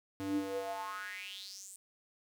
square tone with high-pass filter sweep, 97.3 Hz, G2, 12 cents flat, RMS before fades -40 dBFS, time 0.2-1.76 s, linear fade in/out 0 ms, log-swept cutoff 200 to 8900 Hz, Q 6.3, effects none

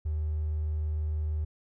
triangle tone with hard clipping, 77.2 Hz, D#2, 13 cents flat, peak -28 dBFS, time 0.05-1.45 s, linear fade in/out 10 ms, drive 4 dB, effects none

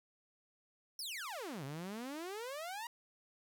sawtooth exponential two-way sweep, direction down then up, 5670 to 130.81 to 968 Hz, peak -38 dBFS, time 0.99-2.87 s, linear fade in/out 2 ms, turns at 1.64 s, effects none

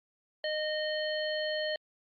harmonic tone, 615 Hz, D#5, 20 cents flat, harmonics 1 / 3 / 5 / 7, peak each -32 / -37 / -39 / -40 dBFS, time 0.44-1.76 s, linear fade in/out 2 ms, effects Opus 48 kbps

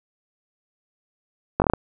slowing click train, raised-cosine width 1 ms, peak -4 dBFS, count 6, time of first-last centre 1.6-1.736 s, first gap 19 ms, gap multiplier 1.18, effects none

